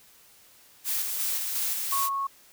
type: noise with tremolo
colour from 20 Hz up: blue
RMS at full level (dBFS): -28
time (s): 0.84-2.1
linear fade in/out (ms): 50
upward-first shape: square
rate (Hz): 2.8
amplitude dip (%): 30
type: tone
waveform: sine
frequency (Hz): 1100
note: C#6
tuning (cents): -14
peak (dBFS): -26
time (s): 1.92-2.27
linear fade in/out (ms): 5
effects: white hiss -56 dBFS RMS until 2.52 s